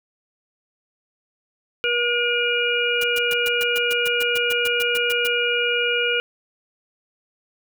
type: harmonic tone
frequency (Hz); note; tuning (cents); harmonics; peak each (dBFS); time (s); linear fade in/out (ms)
479.3; A#4; +48; 1 / 3 / 5 / 6; -24 / -24 / -24 / -24; 1.84-6.2; 0
type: noise bursts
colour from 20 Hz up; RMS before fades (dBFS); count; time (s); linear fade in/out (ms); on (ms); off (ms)
white; -30; 16; 3.01-5.274; 5; 29; 120
effects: none